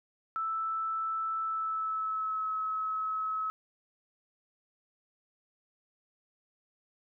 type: tone with pitch glide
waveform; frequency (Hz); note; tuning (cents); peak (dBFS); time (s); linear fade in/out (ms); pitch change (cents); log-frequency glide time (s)
sine; 1318.5 to 1288.4; E6 to E6; 0 to -40; -30; 0.36-3.5; 0; -40; 1.42-2.5
effects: none